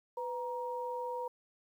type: tone pair together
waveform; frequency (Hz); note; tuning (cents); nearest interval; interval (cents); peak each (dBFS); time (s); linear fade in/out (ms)
sine; 499 / 942; B4 / A#5; +18 / +18; major seventh; 1100; -38 / -38; 0.17-1.28; 5
effects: 11-bit